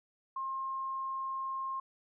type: tone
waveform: sine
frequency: 1066 Hz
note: C6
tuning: 32 cents sharp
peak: -34 dBFS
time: 0.36-1.8 s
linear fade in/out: 5 ms
effects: none